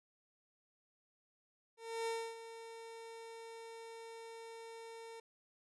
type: tone with ADSR envelope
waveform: 30% pulse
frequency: 455.8 Hz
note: A#4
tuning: 39 cents flat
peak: -33 dBFS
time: 1.77-5.2 s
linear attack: 300 ms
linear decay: 280 ms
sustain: -13 dB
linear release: 4 ms
effects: resampled to 24000 Hz